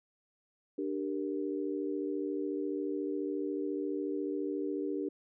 sine chord, G minor, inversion second, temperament equal with one note detuned, 296 / 392 / 466.2 Hz, D4 / G4 / Bb4, +14 / 0 / 0 cents, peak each -35 / -36 / -40 dBFS, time 0.78-5.09 s, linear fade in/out 5 ms, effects none

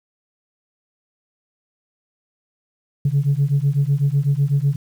sine beating tone pair, 137.3 / 145.3 Hz, C#3 / D3, -16 / -18 cents, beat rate 8 Hz, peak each -17 dBFS, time 3.05-4.76 s, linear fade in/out 5 ms, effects tanh soft clip ceiling -10 dBFS + 8-bit

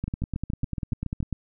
two click trains, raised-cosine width 5 ms, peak -17 / -16 dBFS, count 9 / 14, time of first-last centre 0.08-1.204 / 0.04-1.327 s, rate 7.12 / 10.1 Hz, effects none

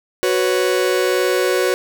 45% pulse chord, F# suspended fourth, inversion none, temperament just, 370 / 493.3 / 555 Hz, F#4 / B4 / C#5, 0 / -2 / +2 cents, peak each -18 / -20 / -22 dBFS, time 0.23-1.74 s, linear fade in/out 0 ms, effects none

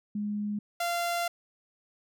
sine / sawtooth tone pair in turn, 207.7 / 690.6 Hz, G#3 / F5, 0 / -20 cents, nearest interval octave + major sixth, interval 2080 cents, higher second, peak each -29 / -24 dBFS, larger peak second, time 0.15-0.59 / 0.8-1.28 s, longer second, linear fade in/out 5 ms, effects none

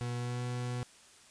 40% pulse tone with pitch glide, 121.3 to 123.14 Hz, B2 to B2, -31 to -5 cents, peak -33 dBFS, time 0.01-0.83 s, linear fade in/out 0 ms, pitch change +26 cents, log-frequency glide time 0.16-0.42 s, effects white hiss -58 dBFS RMS until 1.3 s + resampled to 22050 Hz

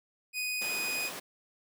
sawtooth tone, 2489 Hz, D#7, in tune, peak -28 dBFS, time 0.33-1.11 s, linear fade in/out 50 ms
pink high-pass noise, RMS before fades -41 dBFS, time 0.61-1.2 s, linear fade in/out 10 ms, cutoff 290 Hz, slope 12 dB/octave
effects none

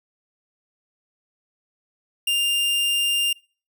45% pulse tone, 2800 Hz, F7, 4 cents sharp, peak -19 dBFS, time 2.27-3.33 s, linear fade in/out 5 ms, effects noise-tail reverb RT60 0.4 s tail -25 dB re dry

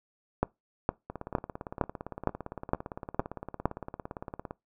two click trains, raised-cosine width 1 ms, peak -23 / -10 dBFS, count 61 / 8, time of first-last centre 1.1-4.509 / 0.43-3.656 s, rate 17.6 / 2.17 Hz, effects noise-tail reverb RT60 0.2 s tail -23 dB re dry

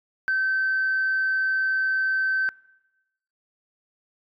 sine tone, 1543 Hz, G6, 28 cents flat, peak -19 dBFS, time 0.28-2.49 s, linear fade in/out 0 ms, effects noise-tail reverb RT60 1.0 s tail -25 dB re dry + tanh soft clip ceiling -17 dBFS

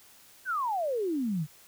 sine exponential sweep, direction down, 1607 to 141.4 Hz, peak -27 dBFS, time 0.45-1.47 s, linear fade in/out 50 ms, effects white hiss -56 dBFS RMS until 1.67 s

